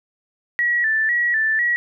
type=tone with vibrato; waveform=sine; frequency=1839 Hz; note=A#6; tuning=24 cents flat; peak=-16 dBFS; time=0.59-1.76 s; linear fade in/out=0 ms; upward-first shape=square; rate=2 Hz; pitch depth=73 cents each way; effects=none